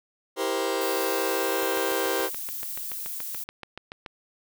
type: chord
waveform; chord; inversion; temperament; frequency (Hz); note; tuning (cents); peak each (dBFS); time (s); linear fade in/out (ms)
sawtooth; C dominant seventh; first; just; 327 / 392.4 / 470.9 / 523.3; E4 / G4 / Bb4 / C5; -14 / +2 / +18 / 0; -29 / -25 / -27 / -26; 0.36-2.3; 50
type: noise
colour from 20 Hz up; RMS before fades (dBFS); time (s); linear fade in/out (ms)
violet; -34; 0.81-3.44; 5
type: click train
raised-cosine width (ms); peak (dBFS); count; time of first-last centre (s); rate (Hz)
0.3; -21; 18; 1.63-4.062; 6.99
effects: none